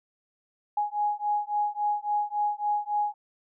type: beating tone pair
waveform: sine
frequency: 830 / 833.6 Hz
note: G#5 / G#5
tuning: -1 / +6 cents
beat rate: 3.6 Hz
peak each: -28 dBFS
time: 0.77-3.14 s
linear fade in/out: 5 ms
effects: none